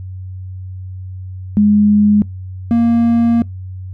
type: tone pair in turn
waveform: sine / triangle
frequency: 207.7 / 233.1 Hz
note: G#3 / A#3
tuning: 0 / 0 cents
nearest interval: major second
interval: 200 cents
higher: second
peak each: -7 dBFS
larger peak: neither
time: 1.57-2.22 / 2.71-3.42 s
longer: second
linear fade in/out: 0 ms
effects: noise-tail reverb RT60 0.2 s tail -24 dB re dry + added 93 Hz sine -25 dBFS peak until 3.93 s